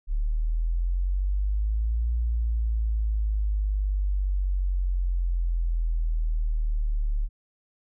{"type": "exponential two-way sweep", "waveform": "sine", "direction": "up then down", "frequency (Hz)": [36.21, 58.27, 36.21], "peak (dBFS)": -22, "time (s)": [0.07, 7.29], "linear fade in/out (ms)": 50, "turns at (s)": 2.12, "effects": []}